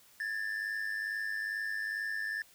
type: tone pair together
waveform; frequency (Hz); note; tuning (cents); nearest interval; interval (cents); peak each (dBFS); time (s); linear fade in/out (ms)
triangle; 1674 / 1776.3; G#6 / A6; +13 / +16; minor second; 103; -37 / -33; 0.2-2.42; 2
effects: white hiss -61 dBFS RMS until 2.54 s